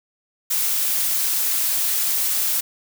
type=noise; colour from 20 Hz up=blue; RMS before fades=-21 dBFS; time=0.5-2.61 s; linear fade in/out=10 ms; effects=none